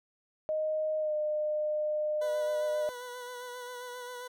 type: tone with pitch glide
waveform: sine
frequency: 621 to 606.5 Hz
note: D#5 to D#5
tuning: -3 to -44 cents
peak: -28 dBFS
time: 0.49-2.89 s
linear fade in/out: 0 ms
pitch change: -41 cents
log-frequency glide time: 0.99-1.14 s
type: tone with vibrato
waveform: 20% pulse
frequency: 493.9 Hz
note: B4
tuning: in tune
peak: -35 dBFS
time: 2.21-4.28 s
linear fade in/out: 10 ms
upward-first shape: sine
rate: 7.5 Hz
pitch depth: 26 cents each way
effects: none